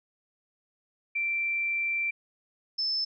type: tone pair in turn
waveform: sine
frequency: 2349 / 5261 Hz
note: D7 / E8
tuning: 0 / -4 cents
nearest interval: octave + major second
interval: 1396 cents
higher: second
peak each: -26 dBFS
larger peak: neither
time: 1.15-2.11 / 2.78-3.05 s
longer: first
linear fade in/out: 10 ms
effects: none

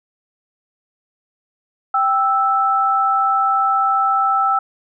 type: tone pair together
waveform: sine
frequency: 784 / 1318.5 Hz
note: G5 / E6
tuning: 0 / 0 cents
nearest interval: major sixth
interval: 900 cents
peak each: -18 / -15 dBFS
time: 1.94-4.59 s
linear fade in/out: 5 ms
effects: none

